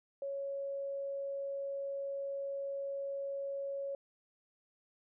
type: tone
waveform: sine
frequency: 554.4 Hz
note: C#5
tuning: in tune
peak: -36 dBFS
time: 0.22-3.95 s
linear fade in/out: 2 ms
effects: none